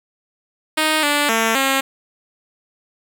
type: tone with pitch steps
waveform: 5% pulse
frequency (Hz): 311.3 / 291.4 / 225.1 / 269.8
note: D#4 / D4 / A3 / C#4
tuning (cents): +1 / -13 / +40 / -47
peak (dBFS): -4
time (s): 0.77-1.81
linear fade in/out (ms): 10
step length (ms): 260
effects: none